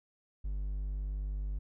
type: tone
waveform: triangle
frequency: 49.64 Hz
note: G1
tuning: 22 cents sharp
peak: -31 dBFS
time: 0.44-1.59 s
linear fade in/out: 10 ms
effects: none